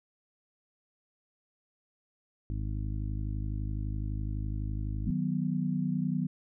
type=harmonic tone; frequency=51.91 Hz; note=G#1; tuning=in tune; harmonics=1 / 2 / 3 / 4 / 5 / 6; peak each=-33 / -35 / -44 / -45 / -46 / -47 dBFS; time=2.5-5.11 s; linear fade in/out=0 ms
type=chord; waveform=sine; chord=B major; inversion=first; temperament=equal with one note detuned; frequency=155.56 / 185.53 / 246.9 Hz; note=D#3 / F#3 / B3; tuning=0 / +5 / 0 cents; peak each=-32 / -31 / -33 dBFS; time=5.06-6.27 s; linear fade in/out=10 ms
effects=none